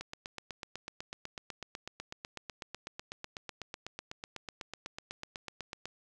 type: click train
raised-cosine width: 0.2 ms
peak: -23 dBFS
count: 48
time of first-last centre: 0.01-5.856 s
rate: 8.04 Hz
effects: none